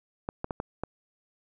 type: clicks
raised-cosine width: 1 ms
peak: -17 dBFS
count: 5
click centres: 0.289 / 0.444 / 0.508 / 0.601 / 0.836 s
effects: none